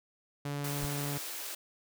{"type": "tone", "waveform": "sawtooth", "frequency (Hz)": 143.5, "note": "D3", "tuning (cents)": -40, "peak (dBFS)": -30, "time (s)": [0.45, 1.18], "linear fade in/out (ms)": 5}
{"type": "high-pass noise", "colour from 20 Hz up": "white", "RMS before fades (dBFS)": -40, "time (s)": [0.64, 1.55], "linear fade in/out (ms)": 5, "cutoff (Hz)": 280, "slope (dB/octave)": 96}
{"type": "noise with exponential growth", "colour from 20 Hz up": "brown", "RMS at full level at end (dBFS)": -39, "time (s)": [0.72, 0.85], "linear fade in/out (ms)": 0, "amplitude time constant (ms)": 27}
{"effects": []}